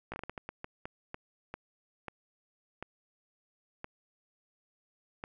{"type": "slowing click train", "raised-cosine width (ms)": 0.5, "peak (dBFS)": -24, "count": 16, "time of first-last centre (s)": [0.12, 5.239], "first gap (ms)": 17, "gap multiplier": 1.37, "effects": []}